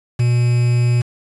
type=tone with quantisation; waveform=triangle; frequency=121.1 Hz; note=B2; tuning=34 cents flat; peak=-10 dBFS; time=0.19-1.02 s; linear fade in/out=10 ms; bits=5; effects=resampled to 24000 Hz